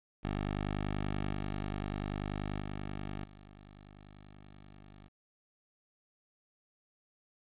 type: tone with level steps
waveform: 10% pulse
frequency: 50.3 Hz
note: G1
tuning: 45 cents sharp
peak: -25 / -27 / -30 / -45 dBFS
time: 0.23-5.09 s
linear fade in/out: 20 ms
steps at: 1.34 / 2.6 / 3.24 s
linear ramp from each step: 2 ms
effects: resampled to 8000 Hz + 11-bit